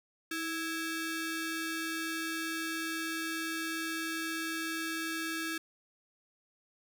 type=ring-modulated tone; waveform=sawtooth; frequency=987.8 Hz; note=B5; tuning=in tune; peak=-27 dBFS; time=0.31-5.58 s; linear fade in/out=5 ms; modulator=665 Hz; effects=none